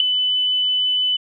sine tone with ADSR envelope, 3002 Hz, F#7, 24 cents sharp, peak -6 dBFS, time 0-1.17 s, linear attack 3 ms, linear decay 3 ms, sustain -10 dB, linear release 12 ms, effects none

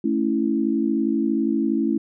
sine chord, A major, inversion none, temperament equal, 220 / 277.2 / 329.6 Hz, A3 / C#4 / E4, 0 / 0 / 0 cents, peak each -23 dBFS, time 0.04-1.98 s, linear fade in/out 5 ms, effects none

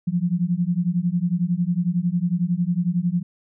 sine beating tone pair, 170 / 181 Hz, F3 / F#3, -46 / -38 cents, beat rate 11 Hz, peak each -22 dBFS, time 0.07-3.23 s, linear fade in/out 10 ms, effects none

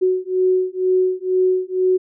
sine beating tone pair, 369.4 / 371.5 Hz, F#4 / F#4, -3 / +7 cents, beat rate 2.1 Hz, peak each -18 dBFS, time 0.01-1.98 s, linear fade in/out 20 ms, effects none

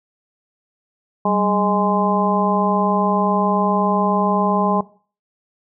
harmonic tone with a mistuned harmonic, 207.3 Hz, G#3, 3 cents flat, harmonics 1 / 2 / 3 / 4 / 5, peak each -20 / -24 / -23 / -21 / -21 dBFS, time 1.25-4.81 s, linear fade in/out 5 ms, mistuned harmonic 1, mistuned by -120 cents, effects noise-tail reverb RT60 0.4 s tail -18 dB re dry

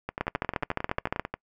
two click trains, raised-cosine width 0.5 ms, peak -16 / -11 dBFS, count 15 / 15, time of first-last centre 0.09-1.34 / 0.21-1.196 s, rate 11.2 / 14.2 Hz, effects noise-tail reverb RT60 0.1 s tail -25 dB re dry

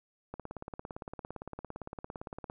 click train, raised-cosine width 1 ms, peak -26 dBFS, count 39, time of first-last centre 0.34-2.499 s, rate 17.6 Hz, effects none

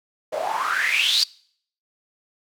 white noise with band-pass filter sweep, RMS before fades -22 dBFS, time 0.32-1.24 s, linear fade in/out 10 ms, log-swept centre 540 to 4700 Hz, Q 8.4, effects noise-tail reverb RT60 0.6 s tail -24 dB re dry

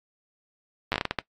slowing click train, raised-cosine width 0.3 ms, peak -9 dBFS, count 9, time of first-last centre 0.92-1.188 s, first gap 9 ms, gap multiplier 1.36, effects noise-tail reverb RT60 0.1 s tail -22 dB re dry + AAC 32 kbps

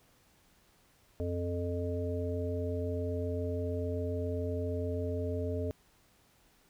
harmonic tone with a mistuned harmonic, 87.31 Hz, F2, in tune, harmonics 1 / 3 / 5 / 7, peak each -34 / -39 / -37 / -40 dBFS, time 1.2-5.71 s, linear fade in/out 0 ms, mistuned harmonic 1, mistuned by +37 cents, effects pink hiss -66 dBFS RMS until 6.69 s

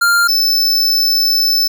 square tone pair in turn, 1396.9 / 5274 Hz, F6 / E8, 0 / 0 cents, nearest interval octave + major seventh, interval 2300 cents, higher second, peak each -10 / -11 dBFS, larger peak first, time 0.01-0.28 / 0.28-1.68 s, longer second, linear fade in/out 10 ms, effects none

